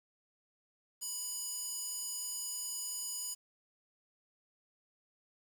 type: tone with high-pass filter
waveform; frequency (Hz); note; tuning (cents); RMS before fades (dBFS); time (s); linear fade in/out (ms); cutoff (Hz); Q
square; 987; B5; -1; -40; 1.01-3.35; 20; 6800; 2.4
effects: 10-bit